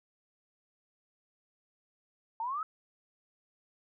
sine exponential sweep, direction up, 877 to 1318.5 Hz, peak -32 dBFS, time 2.4-2.63 s, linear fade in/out 2 ms, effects none

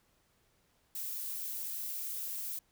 violet noise, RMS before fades -39 dBFS, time 0.95-2.59 s, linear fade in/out 5 ms, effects pink hiss -72 dBFS RMS until 2.71 s

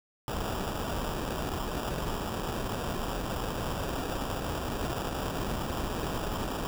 pink noise with sample-and-hold, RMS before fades -33 dBFS, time 0.28-6.67 s, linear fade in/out 0 ms, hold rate 2100 Hz, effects none

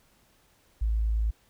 sine tone, 54.7 Hz, A1, 9 cents flat, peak -23 dBFS, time 0.81-1.31 s, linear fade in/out 10 ms, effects pink hiss -64 dBFS RMS until 1.49 s

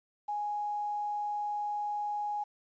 sine tone with quantisation, 830.6 Hz, G#5, in tune, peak -31 dBFS, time 0.28-2.44 s, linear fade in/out 10 ms, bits 10, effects resampled to 16000 Hz

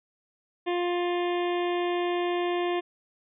harmonic tone, 351.9 Hz, F4, 13 cents sharp, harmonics 1 / 2 / 3 / 5 / 6 / 7 / 8 / 9 / 10, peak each -26 / -32 / -36 / -40 / -42 / -43 / -44 / -45 / -46 dBFS, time 0.66-2.81 s, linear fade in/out 20 ms, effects none

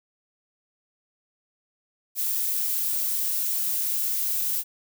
violet noise, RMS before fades -26 dBFS, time 2.15-4.64 s, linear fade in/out 50 ms, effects none

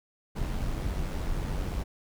brown noise with amplitude modulation, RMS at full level -29 dBFS, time 0.35-1.84 s, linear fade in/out 20 ms, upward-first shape sine, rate 93.7 Hz, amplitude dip 40%, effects none

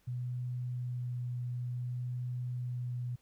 sine tone with vibrato, 123.47 Hz, B2, in tune, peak -34 dBFS, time 0.07-3.16 s, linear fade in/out 10 ms, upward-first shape sine, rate 0.56 Hz, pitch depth 9 cents each way, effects pink hiss -71 dBFS RMS until 3.21 s

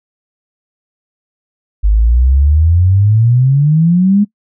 sine exponential sweep, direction up, 49.59 to 210.4 Hz, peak -6 dBFS, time 1.83-4.25 s, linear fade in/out 20 ms, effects noise-tail reverb RT60 0.1 s tail -23 dB re dry

